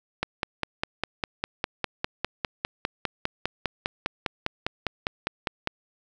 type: click train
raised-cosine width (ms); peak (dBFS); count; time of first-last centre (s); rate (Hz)
0.3; -9; 28; 0.23-5.674; 4.96
effects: none